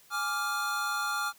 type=chord; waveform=square; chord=D diminished; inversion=second; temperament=equal; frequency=830.6 / 1174.7 / 1396.9 Hz; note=Ab5 / D6 / F6; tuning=0 / 0 / 0 cents; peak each=-38 / -35 / -32 dBFS; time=0.1-1.33 s; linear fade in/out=50 ms; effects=white hiss -59 dBFS RMS until 1.38 s